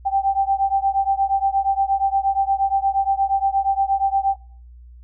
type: beating tone pair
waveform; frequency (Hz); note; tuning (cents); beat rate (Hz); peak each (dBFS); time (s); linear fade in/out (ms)
sine; 780 / 788.5; G5 / G5; -9 / +10; 8.5; -19 / -20; 0.05-4.36; 20
effects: noise-tail reverb RT60 0.5 s tail -24 dB re dry + added 60 Hz sine -40 dBFS peak until 5.03 s